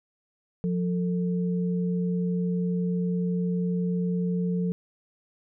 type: tone pair together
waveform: sine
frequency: 177 / 446 Hz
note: F3 / A4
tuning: +23 / +23 cents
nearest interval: octave + major third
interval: 1600 cents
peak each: -24 / -33 dBFS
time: 0.64-4.72 s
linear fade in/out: 0 ms
effects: none